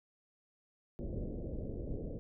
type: low-pass noise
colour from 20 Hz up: pink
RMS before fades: -40 dBFS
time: 0.99-2.19 s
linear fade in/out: 0 ms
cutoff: 560 Hz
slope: 48 dB/octave
effects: none